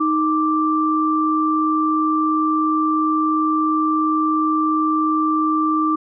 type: tone pair together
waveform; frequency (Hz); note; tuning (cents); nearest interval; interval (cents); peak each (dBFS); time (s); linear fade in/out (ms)
sine; 311.8 / 1174.7; D#4 / D6; +4 / 0; octave + major seventh; 2296; -18; 0-5.96; 10
effects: none